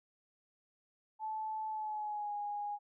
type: tone with pitch glide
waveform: sine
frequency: 870 to 824.5 Hz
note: A5 to G#5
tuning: -20 to -13 cents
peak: -36 dBFS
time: 1.19-2.79 s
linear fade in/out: 50 ms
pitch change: -93 cents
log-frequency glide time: 1.69-2.34 s
effects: none